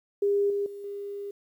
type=tone with level steps; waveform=sine; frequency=403.6 Hz; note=G#4; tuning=49 cents flat; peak=-21 / -25 / -37 / -33 dBFS; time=0.22-1.31 s; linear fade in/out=5 ms; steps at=0.5 / 0.66 / 0.84 s; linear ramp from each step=2 ms; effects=10-bit